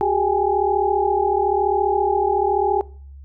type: tone cluster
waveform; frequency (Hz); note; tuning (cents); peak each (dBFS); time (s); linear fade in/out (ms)
sine; 375.9 / 410.3 / 799 / 840; F#4 / G#4 / G5 / G#5; +27 / -21 / +33 / +19; -22; 0.01-2.81; 0
effects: noise-tail reverb RT60 0.5 s tail -23 dB re dry + added 69 Hz sine -37 dBFS peak until 3.24 s